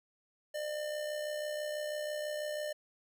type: tone with amplitude modulation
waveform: square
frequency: 600 Hz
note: D5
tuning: 37 cents sharp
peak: -34 dBFS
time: 0.54-2.73 s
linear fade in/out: 10 ms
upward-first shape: sine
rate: 66.1 Hz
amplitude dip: 45%
effects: none